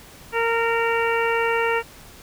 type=harmonic tone; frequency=460.9 Hz; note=A#4; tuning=20 cents flat; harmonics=1 / 2 / 3 / 4 / 5 / 6; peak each=-22 / -25 / -27 / -28 / -29 / -30 dBFS; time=0.32-1.83 s; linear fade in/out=50 ms; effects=pink hiss -45 dBFS RMS until 2.22 s